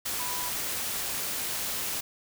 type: tone in noise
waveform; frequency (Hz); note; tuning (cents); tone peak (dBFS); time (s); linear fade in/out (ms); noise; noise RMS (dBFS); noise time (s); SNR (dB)
sine; 987.8; B5; 0; -37; 0.19-0.49; 10; white; -32; 0.05-2.01; -8
effects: none